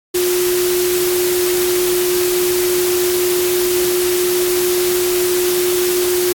sine tone in noise, 359.3 Hz, F4, 49 cents sharp, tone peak -14 dBFS, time 0.14-6.33 s, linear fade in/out 10 ms, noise white, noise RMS -21 dBFS, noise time 0.14-6.33 s, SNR +4 dB, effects AAC 64 kbps

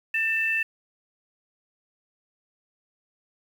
sine tone pair together, 1795 / 2651 Hz, A6 / E7, +34 / +9 cents, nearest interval perfect fifth, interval 675 cents, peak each -26 / -24 dBFS, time 0.14-0.63 s, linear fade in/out 5 ms, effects 8-bit

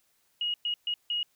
sine tone bursts at uneven times, 2885 Hz, F#7, 44 cents flat, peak -27 dBFS, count 4, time 0.41-0.54 / 0.65-0.74 / 0.87-0.94 / 1.1-1.23 s, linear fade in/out 2 ms, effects white hiss -70 dBFS RMS until 1.35 s

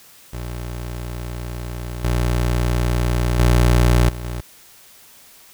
25% pulse tone with level steps, 60 Hz, B1, 49 cents flat, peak -23 / -13 / -8 / -24 / -21 dBFS, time 0.33-4.41 s, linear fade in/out 5 ms, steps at 2.04 / 3.39 / 4.09 / 4.24 s, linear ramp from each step 5 ms, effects white hiss -47 dBFS RMS until 5.53 s

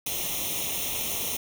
white noise with comb filter, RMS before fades -30 dBFS, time 0.06-1.37 s, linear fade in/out 5 ms, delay 0.32 ms, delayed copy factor +0.85, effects none

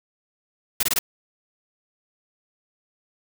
white noise bursts, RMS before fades -21 dBFS, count 4, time 0.8-0.99 s, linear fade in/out 5 ms, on 31 ms, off 22 ms, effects none

